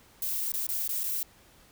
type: noise with dropouts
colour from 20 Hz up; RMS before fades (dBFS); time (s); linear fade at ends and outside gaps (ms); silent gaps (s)
violet; -31; 0.22-1.23; 2; 0.52-0.538 / 0.668-0.689 / 0.879-0.891 / 1.035-1.038
effects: pink hiss -58 dBFS RMS until 1.71 s